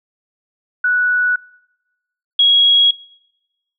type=tone pair in turn; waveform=sine; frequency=1475 / 3311 Hz; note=F#6 / G#7; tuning=-6 / -6 cents; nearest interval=octave + major second; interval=1400 cents; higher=second; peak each=-12 / -8 dBFS; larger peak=second; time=0.84-1.36 / 2.39-2.91 s; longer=neither; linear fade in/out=5 ms; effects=noise-tail reverb RT60 1.0 s tail -25 dB re dry